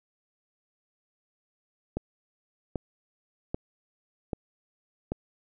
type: click train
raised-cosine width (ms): 2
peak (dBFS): -16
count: 5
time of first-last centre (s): 1.97-5.12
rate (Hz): 1.27
effects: none